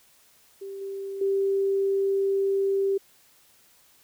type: tone with level steps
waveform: sine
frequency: 392 Hz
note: G4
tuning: in tune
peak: -34 / -31 / -21 dBFS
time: 0.61-2.98 s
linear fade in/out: 10 ms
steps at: 0.81 / 1.21 s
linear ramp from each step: 5 ms
effects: white hiss -59 dBFS RMS until 4.03 s